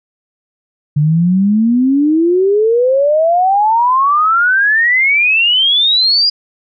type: exponential sweep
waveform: sine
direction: up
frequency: 144.3 to 4911 Hz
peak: -8 dBFS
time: 0.96-6.3 s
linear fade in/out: 10 ms
effects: none